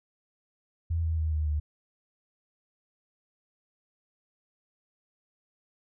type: tone with pitch steps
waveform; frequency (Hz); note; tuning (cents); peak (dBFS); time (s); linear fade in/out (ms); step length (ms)
sine; 83 / 80.92 / 78.89 / 76.91 / 74.98; E2 / E2 / D#2 / D#2 / D2; +12 / -32 / +24 / -20 / +36; -25; 0.9-1.6; 10; 140
effects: none